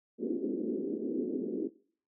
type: band-pass noise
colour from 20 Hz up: white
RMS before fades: -34 dBFS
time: 0.18-1.7 s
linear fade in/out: 50 ms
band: 220 to 410 Hz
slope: 48 dB/octave
effects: noise-tail reverb RT60 0.5 s tail -21 dB re dry